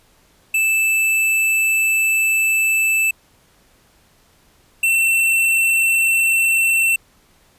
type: tone pair in turn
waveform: square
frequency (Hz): 2637 / 2692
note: E7 / E7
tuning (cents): 0 / +36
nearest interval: unison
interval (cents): 36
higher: second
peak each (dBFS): -15 / -14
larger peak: second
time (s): 0.54-3.11 / 4.83-6.96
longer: first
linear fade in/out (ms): 5
effects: pink hiss -55 dBFS RMS until 7.58 s + resampled to 32000 Hz